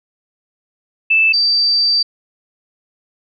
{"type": "tone pair in turn", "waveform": "sine", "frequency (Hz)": [2637, 4657], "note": ["E7", "D8"], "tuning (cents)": [0, -15], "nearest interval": "minor seventh", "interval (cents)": 985, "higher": "second", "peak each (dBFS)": [-9, -11], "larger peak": "first", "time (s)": [[1.1, 1.33], [1.33, 2.03]], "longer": "second", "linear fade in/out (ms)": 10, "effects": []}